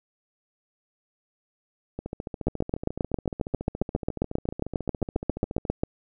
two click trains, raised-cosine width 2 ms, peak -10 / -19 dBFS, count 26 / 53, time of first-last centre 2.47-5.835 / 1.99-5.652 s, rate 7.43 / 14.2 Hz, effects none

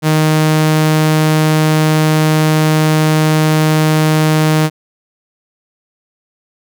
sawtooth tone, 155.56 Hz, D#3, in tune, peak -5 dBFS, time 0.02-4.7 s, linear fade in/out 50 ms, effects none

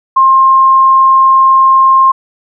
sine tone, 1062 Hz, C6, 25 cents sharp, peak -3 dBFS, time 0.16-2.12 s, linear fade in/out 10 ms, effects none

